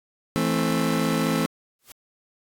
30% pulse chord, A minor, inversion second, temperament just, 165 / 220 / 264 Hz, E3 / A3 / C4, +2 / 0 / +16 cents, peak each -23 dBFS, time 0.36-1.46 s, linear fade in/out 0 ms
white noise with exponential growth, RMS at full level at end -39 dBFS, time 1.79-1.92 s, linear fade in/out 2 ms, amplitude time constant 28 ms
effects AAC 64 kbps

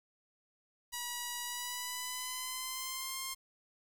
5% pulse tone with pitch glide, 967 to 1060.6 Hz, B5 to C6, -37 to +23 cents, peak -26 dBFS, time 0.92-3.35 s, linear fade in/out 20 ms, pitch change +160 cents, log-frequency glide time 1.44-3.17 s, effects 9-bit

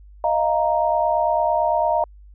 sine chord, Eb suspended second, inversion none, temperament equal with one note detuned, 622.3 / 691.2 / 932.3 Hz, Eb5 / F5 / Bb5, 0 / -18 / 0 cents, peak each -21 dBFS, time 0.24-2.04 s, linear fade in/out 2 ms, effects added 50 Hz sine -42 dBFS peak until 2.34 s

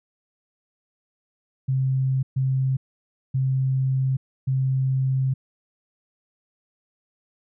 sine tone bursts at uneven times, 132.2 Hz, C3, 18 cents sharp, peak -19 dBFS, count 4, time 1.68-2.23 / 2.36-2.77 / 3.34-4.17 / 4.47-5.34 s, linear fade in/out 10 ms, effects none

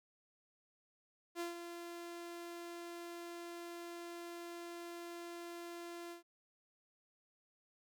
sawtooth tone with ADSR envelope, 343.4 Hz, F4, 29 cents flat, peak -34 dBFS, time 1.35-6.23 s, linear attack 52 ms, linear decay 140 ms, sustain -8 dB, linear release 120 ms, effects none

